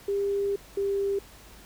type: tone pair in turn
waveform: sine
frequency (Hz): 400 / 397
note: G4 / G4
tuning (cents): +35 / +22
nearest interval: unison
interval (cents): 13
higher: first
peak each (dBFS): -24 / -24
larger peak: neither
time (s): 0.08-0.56 / 0.77-1.19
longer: first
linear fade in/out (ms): 5
effects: added 50 Hz sine -54 dBFS peak until 1.65 s + pink hiss -51 dBFS RMS until 1.65 s